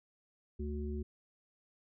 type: harmonic tone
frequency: 73.5 Hz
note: D2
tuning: 2 cents sharp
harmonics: 1 / 3 / 5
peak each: -37 / -42 / -43 dBFS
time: 0.59-1.03 s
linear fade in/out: 10 ms
effects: none